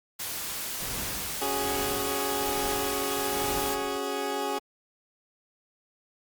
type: noise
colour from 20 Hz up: white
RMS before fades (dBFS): -34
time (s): 0.19-3.75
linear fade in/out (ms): 10
type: noise with tremolo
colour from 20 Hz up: pink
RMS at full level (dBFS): -36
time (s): 0.8-3.97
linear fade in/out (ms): 2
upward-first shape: triangle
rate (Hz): 1.2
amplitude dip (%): 90
type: chord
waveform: 20% pulse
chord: C# suspended fourth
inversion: none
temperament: equal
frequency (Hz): 277.2 / 370 / 415.3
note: C#4 / F#4 / G#4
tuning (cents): 0 / 0 / 0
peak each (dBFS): -30 / -30 / -26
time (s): 1.41-4.59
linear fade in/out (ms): 10
effects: Opus 48 kbps